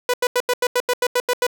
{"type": "tone bursts", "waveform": "sawtooth", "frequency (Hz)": 493.9, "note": "B4", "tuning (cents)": 0, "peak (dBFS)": -12, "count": 11, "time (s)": [0.09, 1.467], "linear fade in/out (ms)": 2, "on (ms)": 47, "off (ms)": 86, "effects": []}